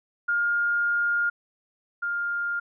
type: tone pair in turn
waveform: sine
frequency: 1414 / 1405 Hz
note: F6 / F6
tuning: +21 / +10 cents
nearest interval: unison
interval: 11 cents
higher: first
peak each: -21 / -25 dBFS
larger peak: first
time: 0.28-1.3 / 2.02-2.6 s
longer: first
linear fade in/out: 10 ms
effects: none